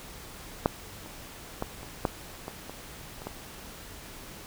clicks, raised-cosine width 1 ms, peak -7 / -30 / -15 / -28 / -10 / -21 / -24 / -30 / -20 dBFS, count 9, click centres 0.659 / 1.061 / 1.624 / 1.831 / 2.052 / 2.481 / 2.696 / 3.219 / 3.27 s, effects pink hiss -45 dBFS RMS until 4.46 s

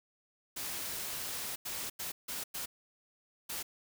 white noise bursts at uneven times, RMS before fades -39 dBFS, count 6, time 0.56-1.56 / 1.65-1.9 / 1.99-2.12 / 2.28-2.44 / 2.54-2.66 / 3.49-3.63 s, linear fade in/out 10 ms, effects none

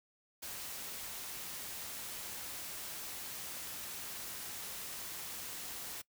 white noise, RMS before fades -44 dBFS, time 0.42-6.02 s, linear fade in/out 10 ms, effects noise-tail reverb RT60 0.1 s tail -22 dB re dry

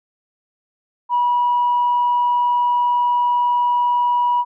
sine tone, 971 Hz, B5, 30 cents flat, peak -13 dBFS, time 1.09-4.45 s, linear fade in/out 50 ms, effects tanh soft clip ceiling -10 dBFS

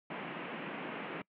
pink band-pass noise, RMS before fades -42 dBFS, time 0.1-1.22 s, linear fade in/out 5 ms, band 160 to 2900 Hz, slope 48 dB/octave, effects noise-tail reverb RT60 0.1 s tail -25 dB re dry

